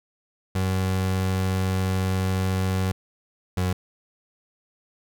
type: tone pair in turn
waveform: 30% pulse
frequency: 94.1 / 91.63 Hz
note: F#2 / F#2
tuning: +30 / -16 cents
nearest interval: unison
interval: 46 cents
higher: first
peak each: -19 dBFS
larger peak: neither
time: 0.55-2.92 / 3.57-3.73 s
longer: first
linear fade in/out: 5 ms
effects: none